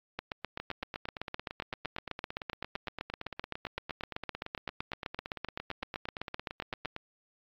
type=two click trains; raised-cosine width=0.3 ms; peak=-22 / -18 dBFS; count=57 / 53; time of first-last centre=0.6-6.964 / 0.19-6.857 s; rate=8.8 / 7.8 Hz; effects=low-pass 5000 Hz 12 dB/octave + AAC 64 kbps